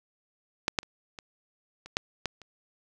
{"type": "clicks", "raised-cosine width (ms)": 0.2, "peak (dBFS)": [-7, -7, -30, -24, -27, -8, -12, -30], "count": 8, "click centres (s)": [0.681, 0.788, 0.831, 1.188, 1.86, 1.969, 2.257, 2.417], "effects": []}